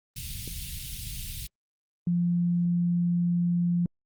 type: band-stop noise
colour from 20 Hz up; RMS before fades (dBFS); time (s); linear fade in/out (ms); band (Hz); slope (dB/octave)
pink; -36; 0.16-1.47; 5; 150 to 2800; 24
type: click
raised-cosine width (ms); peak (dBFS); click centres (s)
3; -25; 0.477
type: tone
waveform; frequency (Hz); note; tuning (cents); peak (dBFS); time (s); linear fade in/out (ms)
sine; 173.9; F3; -7; -22; 2.07-3.86; 2
effects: Opus 32 kbps